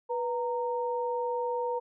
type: tone pair together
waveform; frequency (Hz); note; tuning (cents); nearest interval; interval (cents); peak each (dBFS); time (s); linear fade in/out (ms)
sine; 490 / 925; B4 / A#5; -14 / -14; major seventh; 1100; -30 / -32; 0.09-1.8; 20
effects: none